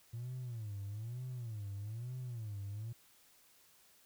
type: tone with vibrato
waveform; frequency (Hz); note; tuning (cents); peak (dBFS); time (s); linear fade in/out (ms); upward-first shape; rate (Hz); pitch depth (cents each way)
triangle; 112.7; A2; +42; -37; 0.13-2.93; 10; sine; 1.1; 220
effects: tanh soft clip ceiling -36 dBFS + white hiss -66 dBFS RMS until 4.05 s